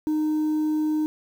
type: tone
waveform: sine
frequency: 307.7 Hz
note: D#4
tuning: 19 cents flat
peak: -18 dBFS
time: 0.07-1.06 s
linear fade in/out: 0 ms
effects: tanh soft clip ceiling -20 dBFS + 8-bit